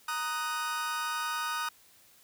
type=chord; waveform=40% pulse; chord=D# minor; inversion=second; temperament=just; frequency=933.4 / 1244.5 / 1493.4 Hz; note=A#5 / D#6 / F#6; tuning=+2 / 0 / +16 cents; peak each=-37 / -33 / -36 dBFS; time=0.08-1.69 s; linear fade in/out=5 ms; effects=white hiss -60 dBFS RMS until 2.23 s